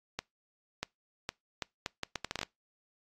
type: accelerating click train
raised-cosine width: 0.2 ms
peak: -16 dBFS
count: 13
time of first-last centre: 0.19-2.431 s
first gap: 640 ms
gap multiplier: 0.72
effects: noise-tail reverb RT60 0.2 s tail -25 dB re dry + AAC 48 kbps